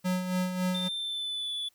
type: tone with tremolo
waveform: square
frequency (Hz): 183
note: F#3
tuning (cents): -19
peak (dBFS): -26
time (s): 0.04-0.89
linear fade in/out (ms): 20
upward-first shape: sine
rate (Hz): 3.6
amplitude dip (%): 55
type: tone with pitch glide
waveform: triangle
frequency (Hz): 3582 to 3452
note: A7 to A7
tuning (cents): +30 to -34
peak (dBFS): -30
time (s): 0.74-1.69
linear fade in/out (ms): 10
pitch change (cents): -64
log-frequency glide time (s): 0.91-1.54
effects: white hiss -68 dBFS RMS until 1.74 s